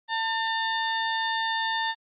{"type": "harmonic tone with a mistuned harmonic", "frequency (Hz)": 899, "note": "A5", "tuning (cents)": 37, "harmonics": [1, 2, 3, 4, 5], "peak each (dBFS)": [-28, -29, -40, -33, -41], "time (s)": [0.08, 1.95], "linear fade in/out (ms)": 50, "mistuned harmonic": 3, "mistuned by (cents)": 95, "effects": ["Opus 32 kbps"]}